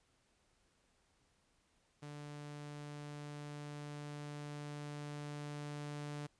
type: tone with level ramp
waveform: sawtooth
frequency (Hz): 146.83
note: D3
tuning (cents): 0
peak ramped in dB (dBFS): -43 to -38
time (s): 2.02-6.27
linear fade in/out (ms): 10
effects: pink hiss -75 dBFS RMS until 6.39 s + resampled to 22050 Hz